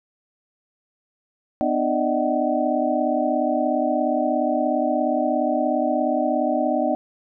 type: tone cluster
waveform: sine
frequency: 250.9 / 302.9 / 595 / 632 / 754 Hz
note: B3 / D#4 / D5 / D#5 / F#5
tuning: +28 / -46 / +22 / +27 / +32 cents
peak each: -25 dBFS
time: 1.61-6.95 s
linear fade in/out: 0 ms
effects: none